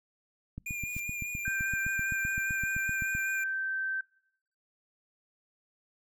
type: click train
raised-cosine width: 5 ms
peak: -26 dBFS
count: 21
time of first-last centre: 0.58-3.151 s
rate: 7.78 Hz
type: tone with vibrato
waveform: square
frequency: 2414 Hz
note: D7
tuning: 47 cents sharp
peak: -35 dBFS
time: 0.66-3.44 s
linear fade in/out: 5 ms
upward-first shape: sine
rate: 5 Hz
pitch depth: 24 cents each way
type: noise with exponential growth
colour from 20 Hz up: blue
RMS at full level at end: -44 dBFS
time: 0.76-1 s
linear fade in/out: 5 ms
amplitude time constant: 51 ms
type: tone with pitch glide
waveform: sine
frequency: 1568 to 1552.7 Hz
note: G6 to G6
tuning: 0 to -17 cents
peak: -30 dBFS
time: 1.45-4.01 s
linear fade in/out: 5 ms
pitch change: -17 cents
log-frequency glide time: 2.08-3.8 s
effects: noise-tail reverb RT60 0.8 s tail -25 dB re dry